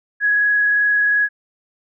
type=tone with frequency modulation; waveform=sine; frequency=1671 Hz; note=G#6; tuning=10 cents sharp; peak=-13 dBFS; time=0.2-1.29 s; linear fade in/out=50 ms; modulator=22.7 Hz; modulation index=0.43; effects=none